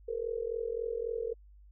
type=tone with amplitude modulation; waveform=sine; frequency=461.1 Hz; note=A#4; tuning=19 cents flat; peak=-28 dBFS; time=0.08-1.34 s; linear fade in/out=10 ms; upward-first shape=sine; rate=43.7 Hz; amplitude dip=90%; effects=added 50 Hz sine -53 dBFS peak until 1.71 s